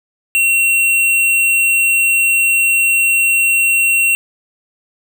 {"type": "tone", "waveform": "square", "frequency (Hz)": 2730, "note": "F7", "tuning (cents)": -40, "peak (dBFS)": -11, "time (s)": [0.35, 4.15], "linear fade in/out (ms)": 0, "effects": []}